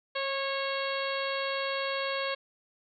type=harmonic tone with a mistuned harmonic; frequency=548 Hz; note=C#5; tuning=20 cents flat; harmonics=1 / 2 / 3 / 4 / 5 / 6 / 7 / 8; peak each=-33 / -36 / -38 / -39 / -40 / -41 / -41 / -42 dBFS; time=0.15-2.35 s; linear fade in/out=10 ms; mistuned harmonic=1; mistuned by=-15 cents; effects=none